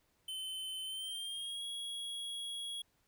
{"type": "tone with pitch glide", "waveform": "square", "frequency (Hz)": [3062, 3320], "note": ["G7", "G#7"], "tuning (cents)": [-41, -1], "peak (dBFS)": -40, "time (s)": [0.28, 2.82], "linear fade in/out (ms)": 5, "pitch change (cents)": 140, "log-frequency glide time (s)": [0.84, 1.64], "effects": ["pink hiss -75 dBFS RMS until 3.07 s"]}